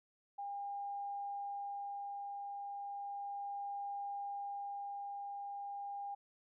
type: tone with tremolo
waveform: sine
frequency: 805 Hz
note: G5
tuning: 46 cents sharp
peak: -39 dBFS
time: 0.38-6.15 s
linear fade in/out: 10 ms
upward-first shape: sine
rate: 0.35 Hz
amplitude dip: 25%
effects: none